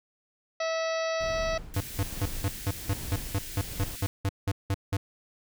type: harmonic tone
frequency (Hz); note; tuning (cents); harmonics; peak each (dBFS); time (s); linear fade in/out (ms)
650; E5; -24; 1 / 2 / 3 / 4 / 5 / 6 / 7 / 8 / 9; -28 / -36 / -37 / -41 / -47 / -43 / -43 / -46 / -46; 0.6-1.58; 5
type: noise with tremolo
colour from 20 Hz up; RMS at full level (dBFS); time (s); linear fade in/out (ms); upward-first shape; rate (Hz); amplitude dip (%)
brown; -36; 1.2-3.96; 5; sine; 1.2; 70
type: band-stop noise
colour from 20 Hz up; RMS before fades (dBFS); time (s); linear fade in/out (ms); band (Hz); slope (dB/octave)
white; -41; 1.74-4.07; 0; 380 to 1500; 48
type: tone bursts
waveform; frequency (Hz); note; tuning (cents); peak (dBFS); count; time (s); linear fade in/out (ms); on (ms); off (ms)
square; 98; G2; 0; -25; 15; 1.76-4.97; 5; 46; 180
effects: none